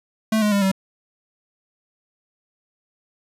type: tone with pitch steps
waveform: square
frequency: 219.1 / 209.7 / 200.7 / 192.06 Hz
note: A3 / G#3 / G3 / G3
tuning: -7 / +17 / +41 / -35 cents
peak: -17 dBFS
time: 0.32-0.716 s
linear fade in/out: 5 ms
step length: 99 ms
effects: resampled to 32000 Hz + 9-bit